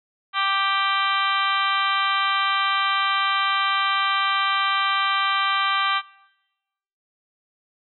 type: harmonic tone with a mistuned harmonic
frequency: 392 Hz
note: G4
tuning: in tune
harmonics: 2 / 3 / 4 / 5 / 6 / 7 / 8 / 9 / 10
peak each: -31 / -22 / -28 / -31 / -30 / -35 / -28 / -35 / -34 dBFS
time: 0.33-6.02 s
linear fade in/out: 50 ms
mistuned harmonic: 9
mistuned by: +31 cents
effects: noise-tail reverb RT60 1.0 s tail -21 dB re dry